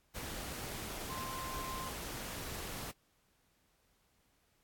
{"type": "tone in noise", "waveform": "sine", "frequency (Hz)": 1046.5, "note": "C6", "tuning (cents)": 0, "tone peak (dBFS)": -42, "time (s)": [1.09, 1.9], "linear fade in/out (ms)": 20, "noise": "pink", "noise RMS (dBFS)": -43, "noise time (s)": [0.14, 2.92], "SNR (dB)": -2, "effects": ["pink hiss -74 dBFS RMS until 4.63 s", "AAC 64 kbps"]}